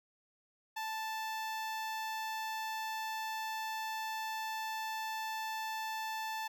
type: tone with notch filter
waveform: sawtooth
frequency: 880 Hz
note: A5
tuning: in tune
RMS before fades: -39 dBFS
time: 0.76-6.48 s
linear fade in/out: 10 ms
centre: 9100 Hz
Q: 1.8
effects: none